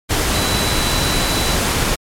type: tone in noise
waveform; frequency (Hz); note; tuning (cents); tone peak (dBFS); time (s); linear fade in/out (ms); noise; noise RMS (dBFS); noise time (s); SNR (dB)
sine; 3965; B7; +6; -24; 0.33-1.56; 20; pink; -17; 0.09-1.96; -10
effects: low-pass 12000 Hz 12 dB/octave + MP3 96 kbps